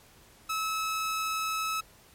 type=tone; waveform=sawtooth; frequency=1296 Hz; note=E6; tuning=30 cents flat; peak=-25 dBFS; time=0.49-1.81 s; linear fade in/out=10 ms; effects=pink hiss -57 dBFS RMS until 2.14 s + MP3 64 kbps